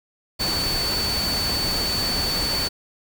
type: tone in noise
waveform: sine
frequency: 4492 Hz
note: C#8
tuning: 22 cents sharp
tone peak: -23 dBFS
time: 0.39-2.69 s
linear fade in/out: 20 ms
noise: pink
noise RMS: -27 dBFS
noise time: 0.39-2.69 s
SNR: +1 dB
effects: none